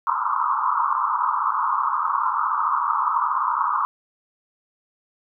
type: band-pass noise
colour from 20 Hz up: white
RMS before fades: -22 dBFS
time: 0.07-3.85 s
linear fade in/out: 0 ms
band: 910 to 1300 Hz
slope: 96 dB/octave
effects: none